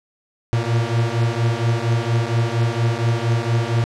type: beating tone pair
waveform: 45% pulse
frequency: 114.3 / 118.6 Hz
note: A#2 / A#2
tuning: -34 / +30 cents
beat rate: 4.3 Hz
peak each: -20 dBFS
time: 0.53-3.84 s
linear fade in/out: 0 ms
effects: low-pass 6000 Hz 12 dB/octave